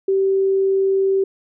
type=tone; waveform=sine; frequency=387.1 Hz; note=G4; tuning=22 cents flat; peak=-14 dBFS; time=0.08-1.24 s; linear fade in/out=5 ms; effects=none